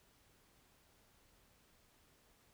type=silence; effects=pink hiss -70 dBFS RMS until 2.53 s